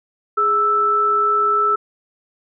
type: tone pair together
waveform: sine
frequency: 415.3 / 1318.5 Hz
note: G#4 / E6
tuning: 0 / 0 cents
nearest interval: octave + minor sixth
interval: 2000 cents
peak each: -23 / -14 dBFS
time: 0.37-1.76 s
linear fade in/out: 10 ms
effects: none